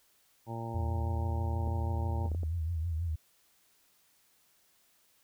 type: harmonic tone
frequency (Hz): 114.9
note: A#2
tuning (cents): -25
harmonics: 1 / 2 / 3 / 4 / 5 / 6 / 7 / 8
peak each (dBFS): -38 / -44 / -44 / -50 / -47 / -53 / -44 / -45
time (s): 0.46-2.3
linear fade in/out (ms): 50
type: tone with vibrato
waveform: sine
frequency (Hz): 82.41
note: E2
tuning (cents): 0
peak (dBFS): -30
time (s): 0.74-3.16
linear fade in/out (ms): 10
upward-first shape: triangle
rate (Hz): 6.2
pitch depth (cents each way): 120
type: clicks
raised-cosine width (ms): 2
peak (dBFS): -29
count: 5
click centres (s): 1.675 / 2.258 / 2.317 / 2.348 / 2.433
effects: white hiss -68 dBFS RMS until 5.23 s